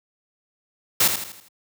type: noise with echo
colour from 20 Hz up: white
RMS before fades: -17 dBFS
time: 1-1.08 s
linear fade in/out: 5 ms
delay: 81 ms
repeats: 5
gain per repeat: -7 dB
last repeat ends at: 1.485 s
effects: high-pass 100 Hz 12 dB/octave